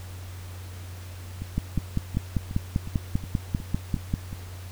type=two click trains; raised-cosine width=5 ms; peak=-22 / -11 dBFS; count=9 / 14; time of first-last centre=1.42-4.329 / 1.58-4.139 s; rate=2.75 / 5.08 Hz; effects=added 91 Hz sine -37 dBFS peak until 4.71 s + pink hiss -47 dBFS RMS until 4.71 s